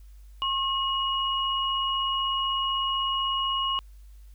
sine tone pair together, 1080 / 2896 Hz, C#6 / F#7, -45 / -38 cents, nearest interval octave + perfect fourth, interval 1707 cents, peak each -27 dBFS, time 0.42-3.79 s, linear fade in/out 0 ms, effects added 50 Hz sine -45 dBFS peak until 4.34 s + white hiss -66 dBFS RMS until 4.34 s

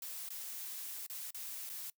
blue noise with dropouts, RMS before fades -44 dBFS, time 0.02-1.9 s, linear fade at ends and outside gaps 2 ms, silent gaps 0.289-0.303 / 1.065-1.098 / 1.307-1.345 / 1.693-1.698 s, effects noise-tail reverb RT60 0.1 s tail -22 dB re dry

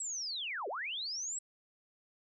sine linear two-way sweep, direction down then up, 7902 to 358.9 to 7902 Hz, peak -36 dBFS, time 0-1.39 s, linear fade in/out 5 ms, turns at 0.68 s, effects none

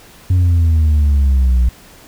sine exponential sweep, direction down, 92.5 to 59.6 Hz, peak -6 dBFS, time 0.3-1.69 s, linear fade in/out 5 ms, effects tanh soft clip ceiling -8 dBFS + pink hiss -42 dBFS RMS until 2.07 s

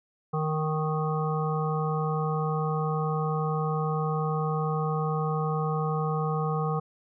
harmonic tone with a mistuned harmonic, 155.2 Hz, D#3, 4 cents flat, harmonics 1 / 3 / 5 / 7 / 8, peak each -27 / -32 / -34 / -35 / -36 dBFS, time 0.33-6.8 s, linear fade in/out 10 ms, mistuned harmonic 7, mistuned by +17 cents, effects none

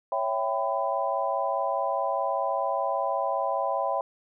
sine chord, C# half-diminished seventh, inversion none, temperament equal with one note detuned, 554.4 / 659.3 / 784 / 1002.7 Hz, C#5 / E5 / G5 / B5, 0 / 0 / 0 / +26 cents, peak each -30 dBFS, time 0.12-4.01 s, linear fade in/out 2 ms, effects none

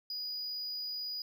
triangle tone, 4921 Hz, D#8, 20 cents flat, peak -35 dBFS, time 0.1-1.22 s, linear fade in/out 2 ms, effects none

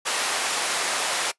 pink high-pass noise, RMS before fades -25 dBFS, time 0.05-1.32 s, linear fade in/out 20 ms, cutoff 700 Hz, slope 12 dB/octave, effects noise-tail reverb RT60 0.1 s tail -20 dB re dry + resampled to 24000 Hz

